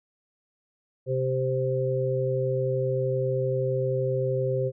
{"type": "harmonic tone", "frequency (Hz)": 130.4, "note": "C3", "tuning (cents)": -5, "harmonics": [1, 3, 4], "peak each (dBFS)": [-27, -29, -27], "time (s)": [1.06, 4.72], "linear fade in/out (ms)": 50, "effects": []}